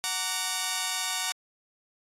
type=chord; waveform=5% pulse; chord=Gb augmented; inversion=none; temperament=just; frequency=740 / 925 / 1156.2 Hz; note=Gb5 / Bb5 / D6; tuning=0 / -14 / -27 cents; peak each=-21 dBFS; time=0.04-1.32 s; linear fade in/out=0 ms; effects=low-pass 11000 Hz 12 dB/octave + AAC 48 kbps